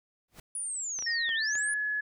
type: noise with exponential growth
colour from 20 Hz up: pink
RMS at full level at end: -43 dBFS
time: 0.28-0.4 s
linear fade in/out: 5 ms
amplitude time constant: 24 ms
type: linear two-way sweep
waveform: sine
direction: down then up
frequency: 9900 to 2960 to 9900 Hz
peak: -32 dBFS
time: 0.55-1.74 s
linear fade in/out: 2 ms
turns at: 1.34 s
type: clicks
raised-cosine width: 0.3 ms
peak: -27 dBFS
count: 4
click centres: 0.989 / 1.024 / 1.292 / 1.554 s
type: tone with pitch glide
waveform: sine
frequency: 1854 to 1700.1 Hz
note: A#6 to G#6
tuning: -10 to +40 cents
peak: -28 dBFS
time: 1.06-2.01 s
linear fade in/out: 10 ms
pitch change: -150 cents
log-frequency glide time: 1.27-1.53 s
effects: none